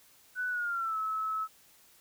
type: tone with pitch glide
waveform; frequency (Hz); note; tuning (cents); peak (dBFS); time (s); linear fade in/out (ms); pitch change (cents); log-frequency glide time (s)
sine; 1490 to 1297.1; F#6 to E6; +12 to -28; -30; 0.35-1.48; 50; -240; 0.49-0.97
effects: white hiss -61 dBFS RMS until 2 s